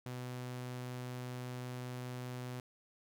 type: tone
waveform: sawtooth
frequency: 125.1 Hz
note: B2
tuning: 23 cents sharp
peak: -37 dBFS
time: 0.06-2.6 s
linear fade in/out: 2 ms
effects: none